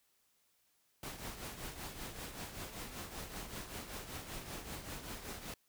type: noise with tremolo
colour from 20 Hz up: pink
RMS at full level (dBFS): -43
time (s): 1.03-5.54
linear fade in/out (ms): 2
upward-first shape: triangle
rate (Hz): 5.2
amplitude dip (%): 65
effects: white hiss -75 dBFS RMS until 5.68 s